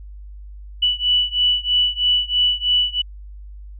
sine beating tone pair, 2960 / 2963.1 Hz, F#7 / F#7, 0 / +2 cents, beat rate 3.1 Hz, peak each -18 / -19 dBFS, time 0.82-3.02 s, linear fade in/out 10 ms, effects added 50 Hz sine -34 dBFS peak until 3.79 s

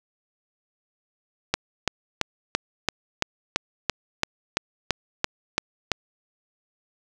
click train, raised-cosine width 0.2 ms, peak -3 dBFS, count 14, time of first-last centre 1.54-5.917 s, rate 2.97 Hz, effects none

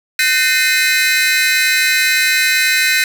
45% pulse tone cluster, 1520 / 1823 / 2092 / 2514 / 4014 Hz, F#6 / A#6 / C7 / D#7 / B7, +46 / -39 / -1 / +17 / +27 cents, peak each -18 dBFS, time 0.19-3.04 s, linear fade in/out 2 ms, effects none

